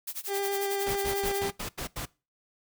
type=noise with tremolo; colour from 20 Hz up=blue; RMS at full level=-34 dBFS; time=0.07-1.43 s; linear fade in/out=5 ms; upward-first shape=sine; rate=11 Hz; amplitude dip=95%
type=tone with vibrato; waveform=30% pulse; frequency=397.7 Hz; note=G4; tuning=25 cents sharp; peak=-26 dBFS; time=0.27-1.52 s; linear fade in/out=50 ms; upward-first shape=sine; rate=9.1 Hz; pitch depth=10 cents each way
type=noise bursts; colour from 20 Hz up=pink; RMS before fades=-35 dBFS; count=7; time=0.86-2.057 s; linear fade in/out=10 ms; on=99 ms; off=84 ms
effects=noise-tail reverb RT60 0.3 s tail -22 dB re dry